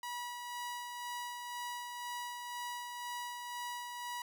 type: tone with tremolo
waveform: sawtooth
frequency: 970 Hz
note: B5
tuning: 31 cents flat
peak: -35 dBFS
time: 0.03-4.22 s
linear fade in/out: 2 ms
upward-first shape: sine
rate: 2 Hz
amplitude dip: 35%
effects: none